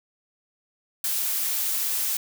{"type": "noise", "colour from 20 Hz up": "blue", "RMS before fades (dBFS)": -26, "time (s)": [1.04, 2.17], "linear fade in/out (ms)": 2, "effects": []}